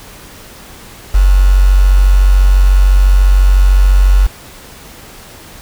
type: tone with quantisation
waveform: sine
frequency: 47 Hz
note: F#1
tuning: 28 cents sharp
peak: -4 dBFS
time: 1.14-4.27 s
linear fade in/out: 10 ms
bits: 4
effects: pink hiss -35 dBFS RMS until 5.61 s